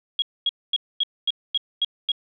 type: tone bursts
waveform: sine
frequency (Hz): 3300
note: G#7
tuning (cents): -12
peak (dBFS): -18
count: 8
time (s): 0.19-2.118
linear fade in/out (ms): 2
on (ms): 31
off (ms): 240
effects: none